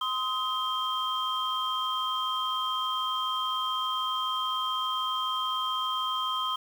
sine tone cluster, 1037 / 1264 / 3178 Hz, C6 / D#6 / G7, -16 / +27 / +23 cents, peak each -31 dBFS, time 0.01-6.56 s, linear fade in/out 5 ms, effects tanh soft clip ceiling -18 dBFS + 8-bit

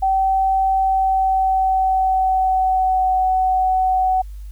sine tone with pitch glide, 768 to 749.6 Hz, G5 to F#5, -36 to +22 cents, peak -14 dBFS, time 0.02-4.22 s, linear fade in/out 10 ms, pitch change -42 cents, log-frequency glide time 0.73-3.13 s, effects added 50 Hz sine -30 dBFS peak until 4.51 s + white hiss -57 dBFS RMS until 4.51 s

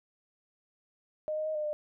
sine tone with pitch steps, 615 / 619 / 625 / 606 / 601 Hz, D#5 / D#5 / D#5 / D#5 / D5, -20 / -9 / +8 / -46 / +40 cents, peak -30 dBFS, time 1.28-1.73 s, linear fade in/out 0 ms, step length 90 ms, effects none

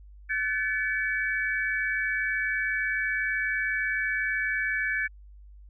sine tone cluster, 1521 / 1734 / 2272 Hz, F#6 / A6 / C#7, +47 / -26 / +42 cents, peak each -31 / -28 / -31 dBFS, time 0.29-5.08 s, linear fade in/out 20 ms, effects added 50 Hz sine -46 dBFS peak until 5.69 s

